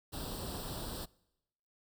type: noise with comb filter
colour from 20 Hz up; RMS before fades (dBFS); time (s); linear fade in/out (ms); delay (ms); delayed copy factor
pink; -41; 0.12-1.06; 20; 0.23; +0.8
effects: noise-tail reverb RT60 0.9 s tail -24 dB re dry